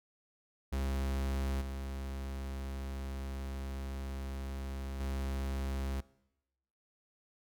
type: tone with level steps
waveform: 45% pulse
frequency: 67.3 Hz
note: C2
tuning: 49 cents sharp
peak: -32 / -38 / -34 dBFS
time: 0.72-6.01 s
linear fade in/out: 10 ms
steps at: 1.61 / 5 s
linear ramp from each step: 5 ms
effects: noise-tail reverb RT60 0.9 s tail -21 dB re dry